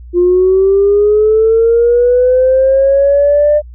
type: linear sweep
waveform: sine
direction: up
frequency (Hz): 349.2 to 600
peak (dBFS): -5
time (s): 0.13-3.62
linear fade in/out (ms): 50
effects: tanh soft clip ceiling -1 dBFS + added 60 Hz sine -29 dBFS peak until 3.74 s